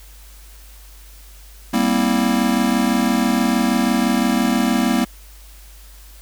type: chord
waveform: square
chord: C dominant seventh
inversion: second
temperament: just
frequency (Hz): 196.22 / 235.5 / 261.6 / 327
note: G3 / Bb3 / C4 / E4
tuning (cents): +2 / +18 / 0 / -14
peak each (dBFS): -23 / -19 / -22 / -25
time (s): 1.73-5.05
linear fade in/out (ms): 10
effects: added 50 Hz sine -40 dBFS peak until 6.21 s + white hiss -47 dBFS RMS until 6.21 s